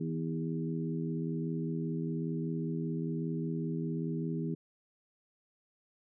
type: harmonic tone with a mistuned harmonic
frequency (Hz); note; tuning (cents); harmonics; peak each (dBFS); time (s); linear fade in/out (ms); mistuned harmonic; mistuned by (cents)
81.1; E2; -28; 2 / 3 / 4 / 5; -34 / -38 / -40 / -42; 0-4.55; 10; 3; +28
effects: none